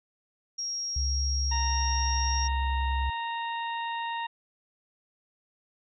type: tone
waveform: sine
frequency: 5600 Hz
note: F8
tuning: 4 cents sharp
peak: -30 dBFS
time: 0.58-2.48 s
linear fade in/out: 10 ms
type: tone with pitch glide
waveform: sine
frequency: 67.3 to 66.45 Hz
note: C2 to C2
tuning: +49 to +27 cents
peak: -26 dBFS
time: 0.96-3.1 s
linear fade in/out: 5 ms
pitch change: -22 cents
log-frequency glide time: 2.02-2.81 s
type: harmonic tone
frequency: 928 Hz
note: A#5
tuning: 8 cents flat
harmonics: 1 / 2 / 3 / 4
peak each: -31 / -38 / -41 / -43 dBFS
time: 1.51-4.27 s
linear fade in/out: 10 ms
effects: none